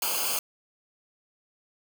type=noise with comb filter; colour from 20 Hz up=white; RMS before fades=-28 dBFS; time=0.02-0.39 s; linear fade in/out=2 ms; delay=0.53 ms; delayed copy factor=-0.9; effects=none